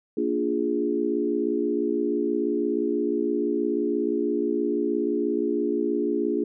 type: chord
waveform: sine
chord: Bb dominant seventh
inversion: none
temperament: equal with one note detuned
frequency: 233.1 / 292.3 / 349.2 / 415.3 Hz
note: Bb3 / D4 / F4 / Ab4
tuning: 0 / -8 / 0 / 0 cents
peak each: -30 / -27 / -27 / -27 dBFS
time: 0.17-6.44 s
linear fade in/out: 5 ms
effects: none